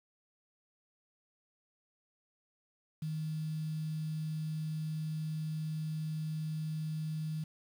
sine tone with quantisation, 156.2 Hz, D#3, 7 cents sharp, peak -34 dBFS, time 3.02-7.44 s, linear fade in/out 5 ms, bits 9, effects none

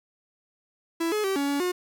45% pulse tone with pitch steps, 331.9 / 424.2 / 386.4 / 281.6 / 283.4 / 360.1 Hz, E4 / G#4 / G4 / C#4 / C#4 / F#4, +12 / +37 / -25 / +27 / +38 / -47 cents, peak -24 dBFS, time 1-1.72 s, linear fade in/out 10 ms, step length 120 ms, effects 10-bit

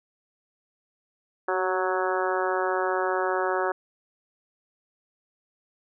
harmonic tone with a mistuned harmonic, 185 Hz, F#3, in tune, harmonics 2 / 3 / 4 / 5 / 6 / 7 / 8 / 9, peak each -28 / -30 / -31 / -32 / -33 / -33 / -34 / -35 dBFS, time 1.48-3.72 s, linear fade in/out 5 ms, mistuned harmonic 2, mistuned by +25 cents, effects none

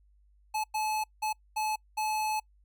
square tone bursts at uneven times, 861 Hz, A5, 38 cents flat, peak -29 dBFS, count 5, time 0.54-0.64 / 0.74-1.04 / 1.22-1.33 / 1.56-1.76 / 1.97-2.4 s, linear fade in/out 10 ms, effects noise-tail reverb RT60 0.1 s tail -26 dB re dry + added 50 Hz sine -60 dBFS peak until 2.64 s

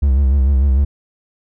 triangle tone with vibrato, 67.9 Hz, C#2, 35 cents flat, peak -8 dBFS, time 0.02-0.85 s, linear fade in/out 10 ms, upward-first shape sine, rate 6.7 Hz, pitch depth 87 cents each way, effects none

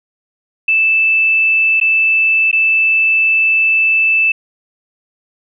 sine tone with dropouts, 2637 Hz, E7, in tune, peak -9 dBFS, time 0.68-4.32 s, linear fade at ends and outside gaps 5 ms, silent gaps 1.801-1.812 / 2.514-2.528 s, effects none

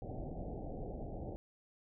pink low-pass noise, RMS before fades -43 dBFS, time 0.02-1.36 s, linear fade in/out 0 ms, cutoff 790 Hz, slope 96 dB/octave, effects none

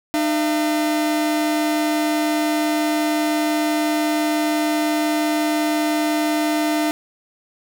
45% pulse tone pair together, 304.3 / 679 Hz, D#4 / F5, -38 / -49 cents, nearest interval octave + major second, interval 1389 cents, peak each -19 / -23 dBFS, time 0.14-6.91 s, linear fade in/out 0 ms, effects none

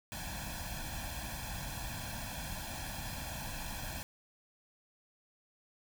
pink noise with comb filter, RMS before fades -41 dBFS, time 0.12-4.03 s, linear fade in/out 0 ms, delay 1.2 ms, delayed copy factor +1, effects none

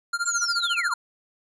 square tone with tremolo, 1396.9 Hz, F6, in tune, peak -22 dBFS, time 0.13-0.94 s, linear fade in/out 5 ms, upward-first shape sine, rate 14 Hz, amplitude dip 95%
sine linear sweep, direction down, 7459 to 883 Hz, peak -25 dBFS, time 0.25-0.94 s, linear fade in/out 10 ms
effects resampled to 22050 Hz

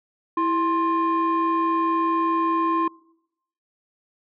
sine tone pair together, 329.6 / 1053.4 Hz, E4 / C6, 0 / +11 cents, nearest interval octave + minor sixth, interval 2011 cents, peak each -21 / -19 dBFS, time 0.37-2.88 s, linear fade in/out 5 ms, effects noise-tail reverb RT60 0.8 s tail -25 dB re dry + tanh soft clip ceiling -16 dBFS

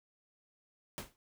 pink noise with exponential decay, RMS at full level -38 dBFS, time 0.98-1.16 s, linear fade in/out 0 ms, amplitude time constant 37 ms, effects none

